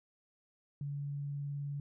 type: tone with vibrato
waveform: sine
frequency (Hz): 142.7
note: D3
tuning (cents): -49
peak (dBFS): -36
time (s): 0.81-1.8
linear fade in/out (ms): 2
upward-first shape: sine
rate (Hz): 19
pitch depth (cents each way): 9
effects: none